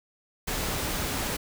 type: noise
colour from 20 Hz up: pink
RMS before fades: -30 dBFS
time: 0.47-1.37 s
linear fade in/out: 10 ms
effects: none